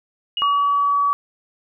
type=tone with exponential decay; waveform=sine; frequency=2882 Hz; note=F#7; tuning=46 cents flat; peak=-19 dBFS; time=0.37-0.93 s; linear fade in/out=2 ms; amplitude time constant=120 ms
type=tone; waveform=sine; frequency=1139 Hz; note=C#6; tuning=47 cents sharp; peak=-15 dBFS; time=0.42-1.13 s; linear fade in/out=0 ms
effects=none